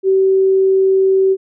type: tone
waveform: sine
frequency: 383.2 Hz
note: G4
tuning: 39 cents flat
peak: -9 dBFS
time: 0.03-1.37 s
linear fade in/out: 50 ms
effects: none